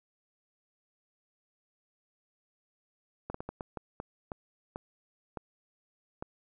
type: slowing click train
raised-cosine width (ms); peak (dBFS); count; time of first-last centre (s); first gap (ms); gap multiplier
1; -23; 11; 3.3-6.225; 44; 1.39
effects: none